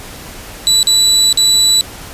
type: tone with dropouts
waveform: 30% pulse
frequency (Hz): 3951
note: B7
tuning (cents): 0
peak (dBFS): -5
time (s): 0.67-1.81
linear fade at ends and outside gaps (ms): 0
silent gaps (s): 0.829-0.871 / 1.327-1.374
effects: pink hiss -31 dBFS RMS until 2.13 s + resampled to 32000 Hz